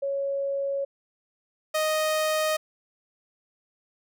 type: tone pair in turn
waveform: sine / sawtooth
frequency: 554.4 / 622.3 Hz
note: C#5 / D#5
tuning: 0 / 0 cents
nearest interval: major second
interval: 200 cents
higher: second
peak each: -25 / -19 dBFS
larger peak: second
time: 0.02-0.85 / 1.74-2.57 s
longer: neither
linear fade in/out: 10 ms
effects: none